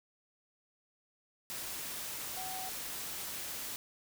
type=tone in noise; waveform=sine; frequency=750 Hz; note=F#5; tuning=23 cents sharp; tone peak=-42 dBFS; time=2.37-2.69 s; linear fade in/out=0 ms; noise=white; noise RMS=-41 dBFS; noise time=1.5-3.76 s; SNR=-4 dB; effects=none